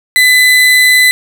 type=tone; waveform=35% pulse; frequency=2007 Hz; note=B6; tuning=27 cents sharp; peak=-3 dBFS; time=0.16-1.11 s; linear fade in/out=0 ms; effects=none